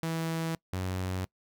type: tone pair in turn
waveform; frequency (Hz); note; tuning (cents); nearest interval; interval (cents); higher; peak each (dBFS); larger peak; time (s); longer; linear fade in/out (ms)
sawtooth; 163.4 / 92.77; E3 / F#2; -15 / +5; minor seventh; 980; first; -26 / -27; first; 0.03-0.55 / 0.73-1.25; neither; 0
effects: noise-tail reverb RT60 0.1 s tail -23 dB re dry